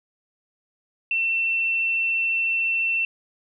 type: tone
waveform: sine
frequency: 2693 Hz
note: E7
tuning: 36 cents sharp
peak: -20 dBFS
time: 1.11-3.05 s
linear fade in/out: 2 ms
effects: none